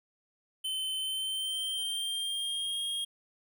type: tone with pitch glide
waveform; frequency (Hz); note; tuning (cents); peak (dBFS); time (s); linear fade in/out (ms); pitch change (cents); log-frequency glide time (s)
square; 3068 to 3250; G7 to G#7; -38 to -38; -32; 0.64-3.05; 10; +100; 0.97-2.79
effects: none